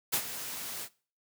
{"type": "noise with ADSR envelope", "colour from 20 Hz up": "white", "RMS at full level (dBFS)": -27, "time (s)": [0.12, 0.89], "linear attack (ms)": 19, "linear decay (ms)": 72, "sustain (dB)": -12, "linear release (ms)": 58, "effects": ["noise-tail reverb RT60 0.4 s tail -21 dB re dry", "high-pass 100 Hz 12 dB/octave"]}